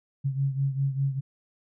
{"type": "beating tone pair", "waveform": "sine", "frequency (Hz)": [136, 141], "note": ["C#3", "C#3"], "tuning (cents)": [-33, 30], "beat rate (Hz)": 5, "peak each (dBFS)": [-25, -30], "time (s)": [0.24, 1.21], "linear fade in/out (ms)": 20, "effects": []}